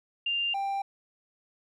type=tone pair in turn; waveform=sine / triangle; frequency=2794 / 789.3 Hz; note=F7 / G5; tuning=0 / +12 cents; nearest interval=octave + minor seventh; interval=2188 cents; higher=first; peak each=-26 dBFS; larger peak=neither; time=0.26-0.54 / 0.54-0.82 s; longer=neither; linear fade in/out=5 ms; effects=none